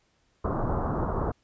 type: low-pass noise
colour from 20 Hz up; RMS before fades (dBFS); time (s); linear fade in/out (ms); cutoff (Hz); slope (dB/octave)
pink; -28; 0.44-1.32; 10; 1300; 48
effects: pink hiss -69 dBFS RMS until 1.43 s + resampled to 16000 Hz